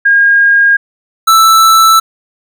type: tone pair in turn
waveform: sine / square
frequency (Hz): 1624 / 1321.2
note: G#6 / E6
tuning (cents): -39 / +4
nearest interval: major third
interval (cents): 357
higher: first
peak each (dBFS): -4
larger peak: neither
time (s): 0.05-0.77 / 1.27-2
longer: second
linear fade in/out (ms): 10
effects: none